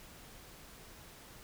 silence, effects pink hiss -54 dBFS RMS until 1.43 s

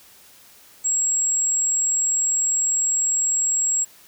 sine tone, 7630 Hz, A#8, 39 cents sharp, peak -17 dBFS, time 0.84-3.85 s, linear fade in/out 20 ms, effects tanh soft clip ceiling -14 dBFS + white hiss -50 dBFS RMS until 4.07 s

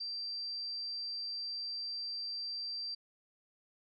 sine tone, 4699 Hz, D8, in tune, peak -37 dBFS, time 0-2.95 s, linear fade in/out 10 ms, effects none

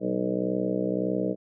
harmonic tone with a mistuned harmonic, 61.74 Hz, B1, in tune, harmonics 2 / 3 / 4 / 5 / 6 / 7 / 8 / 9 / 10, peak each -40 / -30 / -39 / -30 / -40 / -32 / -32 / -35 / -35 dBFS, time 0-1.36 s, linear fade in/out 50 ms, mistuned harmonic 3, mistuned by +48 cents, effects none

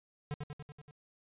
square tone with echo, 146.9 Hz, D3, 1 cent sharp, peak -35 dBFS, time 0.31-0.34 s, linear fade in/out 0 ms, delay 95 ms, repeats 6, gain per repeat -3 dB, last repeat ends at 0.91 s, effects resampled to 8000 Hz

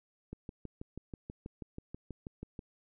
click train, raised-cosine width 3 ms, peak -29 dBFS, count 15, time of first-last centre 0.33-2.592 s, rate 6.19 Hz, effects none

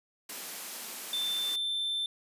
white high-pass noise, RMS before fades -40 dBFS, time 0.29-1.56 s, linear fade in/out 5 ms, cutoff 170 Hz, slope 96 dB/octave
triangle tone, 3551 Hz, A7, 15 cents sharp, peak -28 dBFS, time 1.13-2.06 s, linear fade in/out 2 ms
effects resampled to 32000 Hz

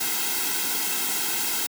white noise with comb filter, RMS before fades -26 dBFS, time 0-1.67 s, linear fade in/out 10 ms, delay 1.7 ms, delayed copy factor -0.95, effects high-pass 200 Hz 12 dB/octave

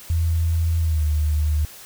sine tone with pitch glide, 82.6 to 75.74 Hz, E2 to D#2, +4 to -46 cents, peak -17 dBFS, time 0.1-1.65 s, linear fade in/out 0 ms, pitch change -150 cents, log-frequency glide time 0.8-1.05 s, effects white hiss -42 dBFS RMS until 1.85 s

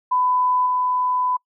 sine tone with level steps, 1001 Hz, B5, 23 cents sharp, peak -16 / -18 dBFS, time 0.11-1.37 s, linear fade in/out 10 ms, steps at 0.66 s, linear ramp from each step 5 ms, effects noise-tail reverb RT60 0.1 s tail -25 dB re dry

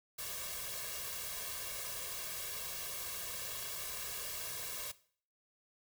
white noise with comb filter, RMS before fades -42 dBFS, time 0.18-4.92 s, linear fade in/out 10 ms, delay 1.8 ms, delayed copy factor +0.85, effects noise-tail reverb RT60 0.5 s tail -18 dB re dry

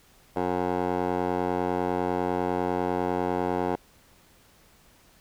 15% pulse tone with band-pass filter, 90 Hz, F#2, 47 cents flat, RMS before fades -27 dBFS, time 0.36-3.76 s, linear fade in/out 5 ms, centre 610 Hz, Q 2.9, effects pink hiss -58 dBFS RMS until 5.2 s

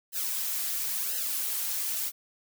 blue noise with flanger, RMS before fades -31 dBFS, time 0.12-2.12 s, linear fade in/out 50 ms, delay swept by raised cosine 0.86 to 4.66 ms, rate 0.97 Hz, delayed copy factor -0.85, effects none

